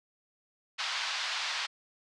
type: band-pass noise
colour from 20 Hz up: white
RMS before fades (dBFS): -34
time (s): 0.78-1.67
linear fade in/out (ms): 20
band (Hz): 830 to 4700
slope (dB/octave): 24
effects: resampled to 22050 Hz